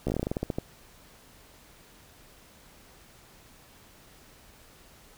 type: slowing click train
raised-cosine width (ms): 2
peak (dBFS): -15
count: 14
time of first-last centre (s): 0.07-0.585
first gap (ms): 14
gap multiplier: 1.16
effects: pink hiss -55 dBFS RMS until 5.17 s